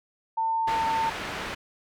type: tone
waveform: sine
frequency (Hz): 899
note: A5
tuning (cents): +37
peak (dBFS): -23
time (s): 0.37-1.1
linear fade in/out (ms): 10
type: low-pass noise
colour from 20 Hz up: white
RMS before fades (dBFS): -34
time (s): 0.67-1.55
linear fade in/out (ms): 10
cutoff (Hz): 2200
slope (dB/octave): 12
effects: none